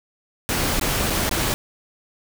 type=noise with dropouts; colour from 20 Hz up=pink; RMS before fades=-22 dBFS; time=0.49-1.54 s; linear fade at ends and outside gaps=0 ms; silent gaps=0.797-0.812 / 1.1-1.104 / 1.293-1.312 s; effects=none